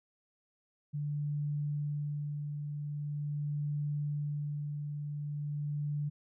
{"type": "tone with tremolo", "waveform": "sine", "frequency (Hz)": 146.83, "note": "D3", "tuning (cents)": 0, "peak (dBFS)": -31, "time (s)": [0.93, 6.1], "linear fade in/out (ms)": 20, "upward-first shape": "sine", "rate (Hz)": 0.43, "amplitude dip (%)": 40, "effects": []}